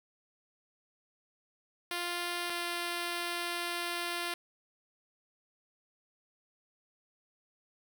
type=tone pair in turn; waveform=5% pulse; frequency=349.2 / 346.8 Hz; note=F4 / F4; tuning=0 / -12 cents; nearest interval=unison; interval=12 cents; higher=first; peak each=-22 / -22 dBFS; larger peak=neither; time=1.91-2.5 / 2.5-4.34 s; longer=second; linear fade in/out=2 ms; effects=none